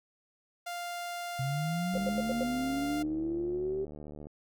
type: tone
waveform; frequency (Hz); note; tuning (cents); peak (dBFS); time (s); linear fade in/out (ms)
sawtooth; 698.5; F5; 0; -32; 0.66-3.03; 10
type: linear sweep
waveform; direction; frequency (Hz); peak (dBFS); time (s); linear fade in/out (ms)
sine; up; 128.6 to 392; -30; 1.39-3.85; 5
type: click train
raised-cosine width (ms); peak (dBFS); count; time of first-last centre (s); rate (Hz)
2; -32; 175; 1.94-4.269; 74.7
type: tone bursts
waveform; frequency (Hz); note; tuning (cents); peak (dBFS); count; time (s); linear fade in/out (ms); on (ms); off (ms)
sine; 523.3; C5; 0; -29; 5; 1.95-2.433; 2; 27; 87
effects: none